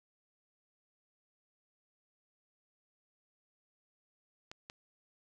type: clicks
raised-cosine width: 0.2 ms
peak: -28 dBFS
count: 2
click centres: 4.515 / 4.699 s
effects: none